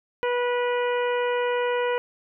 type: harmonic tone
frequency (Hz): 488.4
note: B4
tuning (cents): -19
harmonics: 1 / 2 / 3 / 4 / 5 / 6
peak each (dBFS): -23 / -29 / -33 / -35 / -37 / -39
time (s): 0.23-1.98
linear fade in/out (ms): 0
effects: none